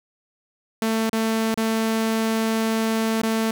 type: tone with dropouts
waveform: sawtooth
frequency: 222.9 Hz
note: A3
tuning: 23 cents sharp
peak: -16 dBFS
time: 0.82-3.51 s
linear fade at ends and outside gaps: 2 ms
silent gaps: 1.096-1.13 / 1.543-1.575 / 3.218-3.232 s
effects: 9-bit